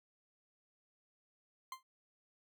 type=tone with exponential decay; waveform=40% pulse; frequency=1046.5 Hz; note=C6; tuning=in tune; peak=-38 dBFS; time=1.72-1.83 s; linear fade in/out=2 ms; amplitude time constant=22 ms; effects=none